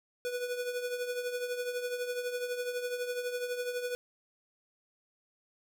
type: tone with tremolo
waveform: square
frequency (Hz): 491.6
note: B4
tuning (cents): -8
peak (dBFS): -31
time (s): 0.25-3.95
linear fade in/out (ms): 0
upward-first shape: triangle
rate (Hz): 12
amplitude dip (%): 65
effects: none